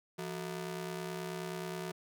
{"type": "ring-modulated tone", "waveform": "sawtooth", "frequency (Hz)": 271.4, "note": "C#4", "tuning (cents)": -36, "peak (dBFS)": -31, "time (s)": [0.18, 1.92], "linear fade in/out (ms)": 10, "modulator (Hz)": 101, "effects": []}